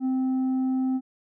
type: tone with tanh clipping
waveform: sine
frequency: 260.2 Hz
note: C4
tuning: 9 cents flat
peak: -23 dBFS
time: 0-1.01 s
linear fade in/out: 50 ms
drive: 4 dB
effects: none